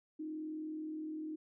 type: tone with frequency modulation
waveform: sine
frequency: 311.1 Hz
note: D#4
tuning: in tune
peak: -39 dBFS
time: 0.19-1.36 s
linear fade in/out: 10 ms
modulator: 40.5 Hz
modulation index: 0.38
effects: none